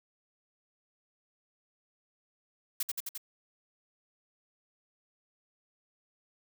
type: noise with echo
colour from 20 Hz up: blue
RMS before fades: -31 dBFS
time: 2.8-2.83 s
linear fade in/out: 5 ms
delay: 87 ms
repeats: 4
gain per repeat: -2 dB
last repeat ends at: 3.178 s
effects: none